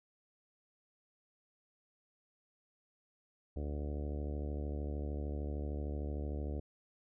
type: harmonic tone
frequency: 73.2 Hz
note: D2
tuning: 5 cents flat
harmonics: 1 / 2 / 3 / 4 / 5 / 6 / 7 / 8 / 9 / 10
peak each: -37 / -48 / -48 / -47 / -50 / -50 / -52 / -53 / -60 / -60 dBFS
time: 3.56-6.6 s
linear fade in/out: 5 ms
effects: none